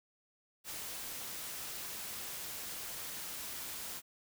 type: noise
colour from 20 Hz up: white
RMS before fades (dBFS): -43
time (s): 0.64-4.02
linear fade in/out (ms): 50
effects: none